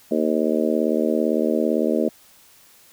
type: harmonic tone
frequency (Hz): 77.78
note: D#2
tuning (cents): 0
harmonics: 3 / 4 / 5 / 6 / 7 / 8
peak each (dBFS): -23 / -24 / -25 / -26 / -26 / -27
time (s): 0.11-2.09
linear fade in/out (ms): 5
effects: white hiss -52 dBFS RMS until 2.92 s